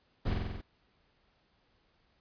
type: noise with echo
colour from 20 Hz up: brown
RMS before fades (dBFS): -31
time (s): 0.25-0.34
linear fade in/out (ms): 10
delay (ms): 46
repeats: 6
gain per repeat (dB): -2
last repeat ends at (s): 0.616
effects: pink hiss -71 dBFS RMS until 2.2 s + resampled to 11025 Hz